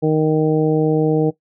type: harmonic tone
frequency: 155.56 Hz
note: D#3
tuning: in tune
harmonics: 1 / 2 / 3 / 4 / 5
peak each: -18 / -18 / -16 / -28 / -28 dBFS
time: 0.02-1.31 s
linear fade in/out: 20 ms
effects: noise-tail reverb RT60 0.1 s tail -17 dB re dry